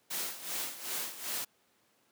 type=noise with tremolo; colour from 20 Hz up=white; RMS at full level=-35 dBFS; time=0.1-1.45 s; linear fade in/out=10 ms; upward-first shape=sine; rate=2.6 Hz; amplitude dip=75%; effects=pink hiss -70 dBFS RMS until 2.11 s + high-pass 200 Hz 12 dB/octave